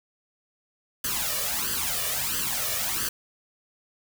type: noise with flanger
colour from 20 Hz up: white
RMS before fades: -28 dBFS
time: 1.04-3.09 s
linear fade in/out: 5 ms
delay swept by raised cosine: 0.64 to 1.74 ms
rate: 1.5 Hz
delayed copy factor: +0.8
effects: none